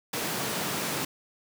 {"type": "high-pass noise", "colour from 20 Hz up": "pink", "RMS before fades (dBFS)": -31, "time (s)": [0.13, 1.05], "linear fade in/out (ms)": 5, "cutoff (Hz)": 140, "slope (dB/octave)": 24, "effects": []}